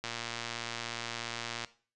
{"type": "click train", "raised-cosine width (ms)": 0.2, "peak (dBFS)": -19, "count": 189, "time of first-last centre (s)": [0.04, 1.647], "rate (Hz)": 117, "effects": ["noise-tail reverb RT60 0.4 s tail -17 dB re dry", "resampled to 24000 Hz"]}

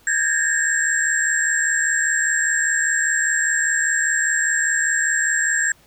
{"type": "tone cluster", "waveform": "sine", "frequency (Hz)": [1601, 1666, 1821, 7550], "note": ["G6", "G#6", "A#6", "A#8"], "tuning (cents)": [36, 5, -41, 21], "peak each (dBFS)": [-25, -22, -23, -21], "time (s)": [0.07, 5.72], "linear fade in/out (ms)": 2, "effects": ["pink hiss -54 dBFS RMS until 5.86 s"]}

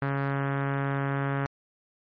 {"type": "tone with low-pass filter", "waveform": "sawtooth", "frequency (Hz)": 138.59, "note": "C#3", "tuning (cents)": 0, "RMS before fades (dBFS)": -28, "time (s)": [0.02, 1.46], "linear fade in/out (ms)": 0, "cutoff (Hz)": 1600, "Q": 2.4, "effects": ["MP3 32 kbps"]}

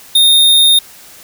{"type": "tone", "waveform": "square", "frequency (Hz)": 3676, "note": "A#7", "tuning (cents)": -25, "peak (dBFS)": -6, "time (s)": [0.15, 0.79], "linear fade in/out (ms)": 5, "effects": ["white hiss -38 dBFS RMS until 1.23 s"]}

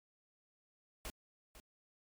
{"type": "noise with echo", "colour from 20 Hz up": "pink", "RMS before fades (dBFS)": -44, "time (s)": [1.05, 1.1], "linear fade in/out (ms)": 0, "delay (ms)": 500, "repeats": 1, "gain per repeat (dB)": -12, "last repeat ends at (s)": 1.6, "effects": ["MP3 96 kbps"]}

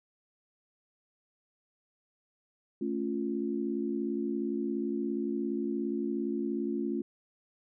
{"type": "chord", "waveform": "sine", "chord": "A augmented", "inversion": "none", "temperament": "equal", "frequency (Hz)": [220, 277.2, 349.2], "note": ["A3", "C#4", "E#4"], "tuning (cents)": [0, 0, 0], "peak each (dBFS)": -34, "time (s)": [2.81, 7.02], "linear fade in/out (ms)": 5, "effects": []}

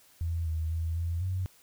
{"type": "tone with pitch steps", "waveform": "sine", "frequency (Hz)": [83.5, 79.8, 82, 84.5, 92.8], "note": ["E2", "D#2", "E2", "E2", "F#2"], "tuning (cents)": [23, 44, -9, 43, 6], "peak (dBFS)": -28, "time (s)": [0.21, 1.46], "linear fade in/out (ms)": 0, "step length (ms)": 250, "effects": ["white hiss -60 dBFS RMS until 1.62 s"]}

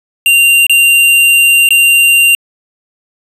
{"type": "tone with dropouts", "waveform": "square", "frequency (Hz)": 2777, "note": "F7", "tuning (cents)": -10, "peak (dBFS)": -5, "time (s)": [0.26, 2.35], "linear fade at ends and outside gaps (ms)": 1, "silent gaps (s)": [[0.667, 0.696], [1.689, 1.706]], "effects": ["resampled to 32000 Hz"]}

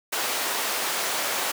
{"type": "high-pass noise", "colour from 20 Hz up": "pink", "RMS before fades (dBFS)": -27, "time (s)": [0.12, 1.52], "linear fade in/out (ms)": 10, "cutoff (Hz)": 580, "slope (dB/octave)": 12, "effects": []}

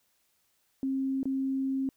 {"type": "tone with dropouts", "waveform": "sine", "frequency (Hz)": 267.6, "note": "C4", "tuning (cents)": 39, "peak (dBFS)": -27, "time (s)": [0.83, 1.89], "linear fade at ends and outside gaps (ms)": 1, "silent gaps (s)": [1.231, 1.255], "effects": ["white hiss -72 dBFS RMS until 1.96 s"]}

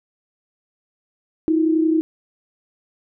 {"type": "tone pair together", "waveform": "sine", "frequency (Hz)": [317.8, 349.2], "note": ["D#4", "F4"], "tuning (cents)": [37, 0], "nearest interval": "major second", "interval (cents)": 163, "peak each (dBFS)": [-15, -23], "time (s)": [1.48, 2.01], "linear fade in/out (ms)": 0, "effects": []}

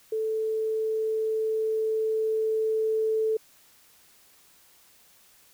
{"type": "tone with level ramp", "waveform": "sine", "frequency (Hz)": 439.2, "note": "A4", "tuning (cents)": -3, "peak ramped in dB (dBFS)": [-25, -22], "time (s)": [0.12, 3.37], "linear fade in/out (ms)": 5, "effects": ["white hiss -58 dBFS RMS until 5.53 s"]}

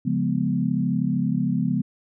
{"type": "chord", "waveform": "sine", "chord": "C# dominant seventh", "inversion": "none", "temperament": "equal", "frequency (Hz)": [138.59, 174.61, 207.7, 246.9], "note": ["C#3", "E#3", "G#3", "B3"], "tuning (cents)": [0, 0, 0, 0], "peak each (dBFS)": [-27, -25, -26, -25], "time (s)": [0.05, 1.82], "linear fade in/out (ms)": 10, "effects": []}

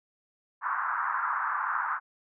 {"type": "band-pass noise", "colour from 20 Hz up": "white", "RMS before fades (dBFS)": -30, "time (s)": [0.61, 2], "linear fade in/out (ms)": 50, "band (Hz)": [940, 1500], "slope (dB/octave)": 48, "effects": []}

